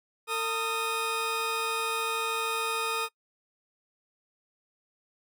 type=tone pair together; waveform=20% pulse; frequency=452.6 / 1244.5 Hz; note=A4 / D#6; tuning=+49 / 0 cents; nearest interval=octave + tritone; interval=1751 cents; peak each=-27 / -25 dBFS; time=0.27-3.09 s; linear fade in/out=50 ms; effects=noise-tail reverb RT60 0.1 s tail -23 dB re dry